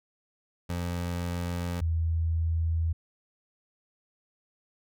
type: tone pair in turn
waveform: 25% pulse / sine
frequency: 87.31 / 81.95 Hz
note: F2 / E2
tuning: 0 / -10 cents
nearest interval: minor second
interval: 110 cents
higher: first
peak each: -26 / -24 dBFS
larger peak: second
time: 0.69-1.81 / 1.81-2.93 s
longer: neither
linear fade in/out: 10 ms
effects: none